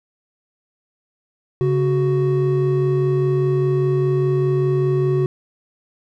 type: tone pair together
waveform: triangle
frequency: 138.86 / 371.6 Hz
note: C#3 / F#4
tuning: +3 / +7 cents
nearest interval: octave + perfect fourth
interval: 1704 cents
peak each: -16 dBFS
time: 1.61-5.26 s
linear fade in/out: 0 ms
effects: none